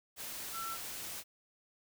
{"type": "tone in noise", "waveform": "sine", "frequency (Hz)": 1343, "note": "E6", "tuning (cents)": 32, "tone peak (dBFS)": -39, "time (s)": [0.52, 0.78], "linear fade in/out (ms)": 50, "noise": "white", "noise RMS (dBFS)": -43, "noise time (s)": [0.16, 1.24], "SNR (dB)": 1, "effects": []}